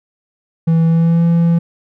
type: tone with pitch glide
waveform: triangle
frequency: 164 to 168.61 Hz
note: E3 to E3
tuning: -9 to +39 cents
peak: -7 dBFS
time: 0.67-1.59 s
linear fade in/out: 10 ms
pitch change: +48 cents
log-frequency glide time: 0.86-1.24 s
effects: none